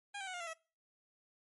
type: tone with pitch steps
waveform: 15% pulse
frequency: 810 / 774.8 / 741.1 / 708.8 / 678 / 648.5 Hz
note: G#5 / G5 / F#5 / F5 / E5 / E5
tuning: -43 / -20 / +3 / +25 / +49 / -28 cents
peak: -35 dBFS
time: 0.14-0.536 s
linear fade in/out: 10 ms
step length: 66 ms
effects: noise-tail reverb RT60 0.4 s tail -25 dB re dry + MP3 48 kbps